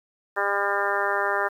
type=harmonic tone; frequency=200.7 Hz; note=G3; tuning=41 cents sharp; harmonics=2 / 3 / 4 / 5 / 6 / 7 / 8 / 9; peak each=-30 / -30 / -30 / -30 / -30 / -30 / -30 / -30 dBFS; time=0.36-1.49 s; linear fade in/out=20 ms; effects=9-bit